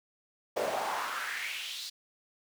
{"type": "noise with high-pass filter sweep", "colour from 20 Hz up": "brown", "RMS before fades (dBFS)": -35, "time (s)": [0.56, 1.9], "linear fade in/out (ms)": 10, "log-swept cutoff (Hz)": [510, 4500], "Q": 3.3, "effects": []}